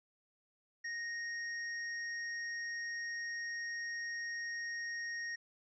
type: tone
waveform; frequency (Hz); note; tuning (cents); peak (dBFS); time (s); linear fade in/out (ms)
square; 1864.7; A#6; 0; -39; 0.84-5.36; 10
effects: resampled to 16000 Hz